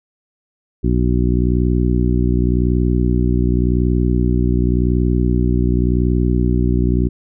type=harmonic tone; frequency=60.9 Hz; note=B1; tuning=24 cents flat; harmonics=1 / 2 / 3 / 4 / 5 / 6; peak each=-16 / -19 / -21 / -22 / -23 / -24 dBFS; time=0.83-7.09 s; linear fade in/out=20 ms; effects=none